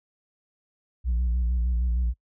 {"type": "tone with vibrato", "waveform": "sine", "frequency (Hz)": 60, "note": "B1", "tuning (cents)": -49, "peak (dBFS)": -19, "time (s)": [1.04, 2.14], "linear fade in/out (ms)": 50, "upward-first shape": "square", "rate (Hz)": 6.5, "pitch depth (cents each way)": 54, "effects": ["noise-tail reverb RT60 0.1 s tail -24 dB re dry", "tanh soft clip ceiling -20 dBFS"]}